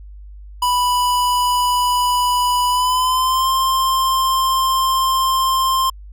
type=tone with pitch glide; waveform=square; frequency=987.8 to 1052.6 Hz; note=B5 to C6; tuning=0 to +10 cents; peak=-15 dBFS; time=0.62-5.9 s; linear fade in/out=5 ms; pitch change=+110 cents; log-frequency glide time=2.68-3.49 s; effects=added 50 Hz sine -34 dBFS peak until 6.12 s